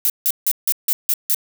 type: noise bursts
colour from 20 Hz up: violet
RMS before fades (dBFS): -17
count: 7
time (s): 0.05-1.346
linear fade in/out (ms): 0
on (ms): 48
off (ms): 160
effects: none